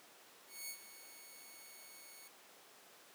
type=tone with ADSR envelope; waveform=5% pulse; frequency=2217 Hz; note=C#7; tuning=in tune; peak=-32 dBFS; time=0.47-2.28 s; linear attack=220 ms; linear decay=76 ms; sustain=-13 dB; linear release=4 ms; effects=pink hiss -60 dBFS RMS until 3.14 s + high-pass 400 Hz 12 dB/octave